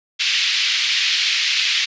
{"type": "band-pass noise", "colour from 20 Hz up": "pink", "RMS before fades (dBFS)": -19, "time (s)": [0.19, 1.86], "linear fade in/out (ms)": 20, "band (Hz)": [2300, 4900], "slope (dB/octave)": 24, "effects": ["resampled to 16000 Hz"]}